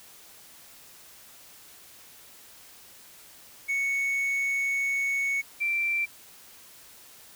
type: tone pair in turn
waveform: triangle / sine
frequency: 2217 / 2349 Hz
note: C#7 / D7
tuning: 0 / 0 cents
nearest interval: minor second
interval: 100 cents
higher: second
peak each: -23 / -24 dBFS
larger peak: first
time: 3.68-5.42 / 5.6-6.06 s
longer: first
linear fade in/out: 20 ms
effects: white hiss -51 dBFS RMS until 7.35 s